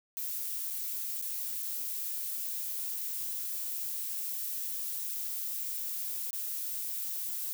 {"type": "noise with dropouts", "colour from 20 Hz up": "violet", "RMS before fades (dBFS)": -36, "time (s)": [0.17, 7.53], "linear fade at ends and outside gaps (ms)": 0, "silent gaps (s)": [[0.702, 0.706], [1.215, 1.223], [1.623, 1.627], [6.307, 6.331]], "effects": []}